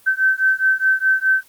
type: beating tone pair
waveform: sine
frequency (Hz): 1539 / 1543.8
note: G6 / G6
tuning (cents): -32 / -27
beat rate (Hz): 4.8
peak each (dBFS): -17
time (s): 0.06-1.43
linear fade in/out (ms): 20
effects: white hiss -51 dBFS RMS until 1.48 s + Opus 24 kbps